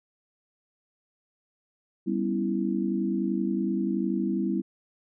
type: chord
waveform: sine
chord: C# half-diminished seventh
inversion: second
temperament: equal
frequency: 196 / 246.9 / 277.2 / 329.6 Hz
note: G3 / B3 / C#4 / E4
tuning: 0 / 0 / 0 / 0 cents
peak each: -28 / -31 / -34 / -29 dBFS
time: 2.06-4.62 s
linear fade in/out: 20 ms
effects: none